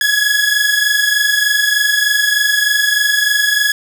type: tone pair together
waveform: sawtooth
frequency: 1669.7 / 1693 Hz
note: G#6 / G#6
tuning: +9 / +33 cents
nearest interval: unison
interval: 24 cents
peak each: -11 dBFS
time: 0.01-3.72 s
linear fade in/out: 2 ms
effects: none